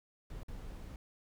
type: noise with dropouts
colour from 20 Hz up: brown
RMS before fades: -45 dBFS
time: 0.3-0.96 s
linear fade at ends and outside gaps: 2 ms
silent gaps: 0.433-0.482 s
effects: none